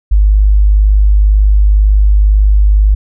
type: tone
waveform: sine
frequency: 51 Hz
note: G#1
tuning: 31 cents flat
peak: -4 dBFS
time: 0.11-2.95 s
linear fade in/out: 10 ms
effects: none